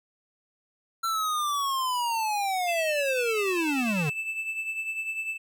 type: linear sweep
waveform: square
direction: down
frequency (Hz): 1355 to 137.7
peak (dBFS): -26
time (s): 1.03-4.1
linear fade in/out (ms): 10
type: tone with tremolo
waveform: triangle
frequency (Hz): 2637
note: E7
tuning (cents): 0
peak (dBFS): -25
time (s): 2.67-5.38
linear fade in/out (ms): 20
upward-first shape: triangle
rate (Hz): 10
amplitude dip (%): 65
effects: none